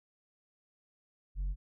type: tone with tanh clipping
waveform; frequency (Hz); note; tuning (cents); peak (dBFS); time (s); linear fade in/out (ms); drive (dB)
triangle; 46.25; F#1; 0; -32; 1.35-1.56; 50; 8
effects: none